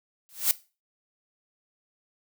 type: noise with exponential growth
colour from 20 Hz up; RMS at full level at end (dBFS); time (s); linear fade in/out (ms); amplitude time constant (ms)
blue; -18; 0.29-0.51; 0; 46
effects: noise-tail reverb RT60 0.3 s tail -18 dB re dry